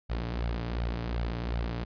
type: tone with flanger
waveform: sawtooth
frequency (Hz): 58.27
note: A#1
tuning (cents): 0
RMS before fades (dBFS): -32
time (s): 0.09-1.85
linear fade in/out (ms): 20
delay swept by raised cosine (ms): 1.3 to 7.2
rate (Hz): 2.7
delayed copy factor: +0.6
effects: resampled to 11025 Hz